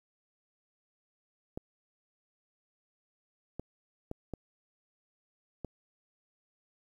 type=clicks; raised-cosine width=2 ms; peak=-24 dBFS; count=5; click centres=1.575 / 3.596 / 4.114 / 4.337 / 5.647 s; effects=10-bit